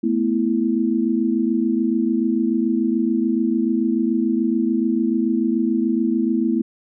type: chord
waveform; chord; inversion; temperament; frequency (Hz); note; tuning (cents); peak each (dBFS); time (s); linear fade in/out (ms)
sine; A suspended second; none; equal; 220 / 246.9 / 329.6; A3 / B3 / E4; 0 / 0 / 0; -21; 0.03-6.62; 10
effects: none